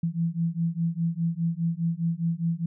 sine beating tone pair, 164.81 / 169.71 Hz, E3 / F3, 0 / -49 cents, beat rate 4.9 Hz, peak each -27 / -27 dBFS, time 0.03-2.66 s, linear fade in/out 5 ms, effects none

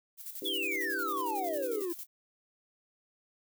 violet noise with tremolo, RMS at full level -41 dBFS, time 0.17-2.07 s, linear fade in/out 50 ms, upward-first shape square, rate 11 Hz, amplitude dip 60%
sine chord, E minor seventh, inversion third, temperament equal, 293.7 / 329.6 / 392 / 493.9 Hz, D4 / E4 / G4 / B4, 0 / 0 / 0 / 0 cents, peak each -44 / -41 / -39 / -45 dBFS, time 0.42-1.82 s, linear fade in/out 2 ms
triangle exponential sweep, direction down, 3500 to 329.6 Hz, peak -30 dBFS, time 0.45-1.93 s, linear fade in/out 10 ms
effects none

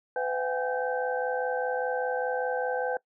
sine tone cluster, 504 / 673 / 755 / 820 / 1549 Hz, B4 / E5 / F#5 / G#5 / G6, +35 / +36 / +35 / -22 / -21 cents, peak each -29 / -38 / -35 / -34 / -35 dBFS, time 0.16-2.97 s, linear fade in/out 2 ms, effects noise-tail reverb RT60 0.1 s tail -22 dB re dry

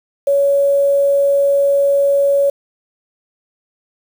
sine tone with quantisation, 560 Hz, C#5, 18 cents sharp, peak -10 dBFS, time 0.27-2.5 s, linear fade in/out 5 ms, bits 6, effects none

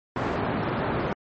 pink band-pass noise, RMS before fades -27 dBFS, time 0.16-1.13 s, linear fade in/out 2 ms, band 110 to 1400 Hz, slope 12 dB/octave, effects MP3 32 kbps

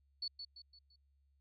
sine tone with echo, 4435 Hz, C#8, in tune, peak -37 dBFS, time 0.22-0.28 s, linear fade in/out 5 ms, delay 170 ms, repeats 4, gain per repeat -7 dB, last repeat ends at 0.96 s, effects added 69 Hz sine -70 dBFS peak until 1.4 s

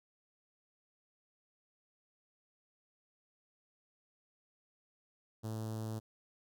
sawtooth tone with notch filter, 110 Hz, A2, in tune, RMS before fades -40 dBFS, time 5.43-6 s, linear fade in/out 20 ms, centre 2200 Hz, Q 0.53, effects none

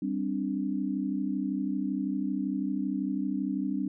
sine chord, G suspended fourth, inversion none, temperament just, 196 / 261.3 / 294 Hz, G3 / C4 / D4, 0 / -2 / +2 cents, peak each -32 dBFS, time 0.02-3.88 s, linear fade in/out 5 ms, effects none

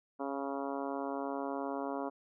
harmonic tone, 138.59 Hz, C#3, in tune, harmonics 2 / 3 / 4 / 5 / 6 / 7 / 8 / 9 / 10, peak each -39 / -42 / -42 / -42 / -46 / -44 / -47 / -52 / -52 dBFS, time 0.19-2.1 s, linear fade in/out 20 ms, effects none

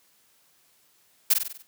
blue noise with echo, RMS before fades -18 dBFS, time 1.3-1.34 s, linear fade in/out 10 ms, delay 48 ms, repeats 6, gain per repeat -5 dB, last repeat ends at 1.628 s, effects white hiss -63 dBFS RMS until 1.67 s + high-pass 80 Hz 12 dB/octave

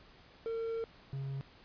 triangle tone pair in turn, 455 / 136.53 Hz, A#4 / C#3, -42 / -26 cents, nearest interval octave + major sixth, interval 2084 cents, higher first, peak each -32 / -34 dBFS, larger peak first, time 0.46-0.84 / 1.13-1.41 s, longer first, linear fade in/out 0 ms, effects pink hiss -59 dBFS RMS until 1.64 s + resampled to 11025 Hz

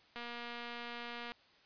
click train, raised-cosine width 0.3 ms, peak -29 dBFS, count 277, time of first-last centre 0.16-1.32 s, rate 238 Hz, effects white hiss -65 dBFS RMS until 1.65 s + resampled to 11025 Hz

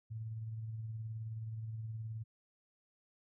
sine tone with tremolo, 111.2 Hz, A2, 19 cents sharp, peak -38 dBFS, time 0.1-2.24 s, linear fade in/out 20 ms, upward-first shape sine, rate 19 Hz, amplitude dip 35%, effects none

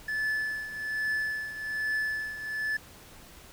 triangle tone with tremolo, 1736 Hz, A6, 24 cents flat, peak -24 dBFS, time 0.08-2.77 s, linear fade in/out 5 ms, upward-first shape triangle, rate 1.2 Hz, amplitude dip 75%, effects pink hiss -51 dBFS RMS until 3.52 s

